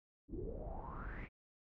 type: noise with low-pass filter sweep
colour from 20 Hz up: brown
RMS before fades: -45 dBFS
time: 0.28-1.29 s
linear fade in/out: 50 ms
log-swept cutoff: 290 to 2400 Hz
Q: 8.6
effects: none